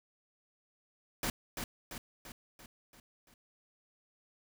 pink noise with echo, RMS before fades -34 dBFS, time 1.23-1.3 s, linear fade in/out 2 ms, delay 340 ms, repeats 6, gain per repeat -5 dB, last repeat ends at 3.34 s, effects none

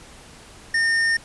triangle tone with hard clipping, 1823 Hz, A#6, 39 cents flat, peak -19 dBFS, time 0.74-1.17 s, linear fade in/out 5 ms, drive 13 dB, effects pink hiss -45 dBFS RMS until 1.24 s + resampled to 24000 Hz

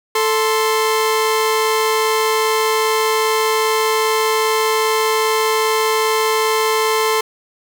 sawtooth tone pair together, 440 / 1047.5 Hz, A4 / C6, 0 / +2 cents, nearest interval octave + minor third, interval 1502 cents, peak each -12 / -15 dBFS, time 0.15-7.21 s, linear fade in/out 5 ms, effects none

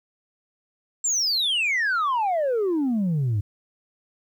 sine exponential sweep, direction down, 7600 to 96.9 Hz, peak -18 dBFS, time 1.04-3.41 s, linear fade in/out 10 ms, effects tanh soft clip ceiling -19 dBFS + 10-bit

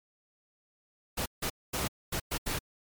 pink noise bursts at uneven times, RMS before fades -32 dBFS, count 6, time 1.17-1.26 / 1.42-1.5 / 1.73-1.88 / 2.12-2.2 / 2.31-2.38 / 2.46-2.59 s, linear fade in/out 10 ms, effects MP3 96 kbps

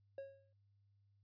triangle tone with exponential decay, 547 Hz, C#5, 23 cents flat, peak -40 dBFS, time 0.18-0.53 s, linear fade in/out 2 ms, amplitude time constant 75 ms, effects added 100 Hz sine -70 dBFS peak until 1.23 s + resampled to 11025 Hz

